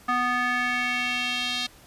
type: tone with band-pass filter sweep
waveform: square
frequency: 246.9 Hz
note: B3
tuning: in tune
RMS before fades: -26 dBFS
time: 0.08-1.67 s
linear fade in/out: 10 ms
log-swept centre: 1300 to 3800 Hz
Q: 2.6
effects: pink hiss -52 dBFS RMS until 1.86 s + resampled to 32000 Hz